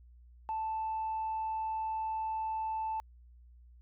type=tone; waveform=sine; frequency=880 Hz; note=A5; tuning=in tune; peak=-31 dBFS; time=0.49-3 s; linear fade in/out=0 ms; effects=tanh soft clip ceiling -29 dBFS + added 60 Hz sine -54 dBFS peak until 3.81 s